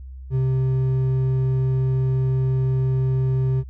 sine tone with hard clipping, 130.81 Hz, C3, in tune, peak -19 dBFS, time 0.3-3.64 s, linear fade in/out 50 ms, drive 5 dB, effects added 65 Hz sine -34 dBFS peak until 3.69 s

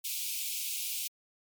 white high-pass noise, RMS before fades -35 dBFS, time 0.04-1.08 s, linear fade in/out 10 ms, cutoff 2300 Hz, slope 96 dB/octave, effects MP3 96 kbps

